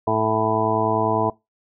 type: harmonic tone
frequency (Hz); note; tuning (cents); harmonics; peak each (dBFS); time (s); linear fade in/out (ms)
110; A2; 0; 1 / 2 / 3 / 4 / 6 / 7 / 8 / 9; -28 / -29 / -27 / -24 / -23 / -27 / -28 / -24; 0.07-1.3; 5
effects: noise-tail reverb RT60 0.2 s tail -21 dB re dry